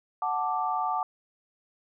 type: chord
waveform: sine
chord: D major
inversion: first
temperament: equal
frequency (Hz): 740 / 880 / 1174.7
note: F#5 / A5 / D6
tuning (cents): 0 / 0 / 0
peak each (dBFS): -30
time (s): 0.22-1.03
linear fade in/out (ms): 2
effects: none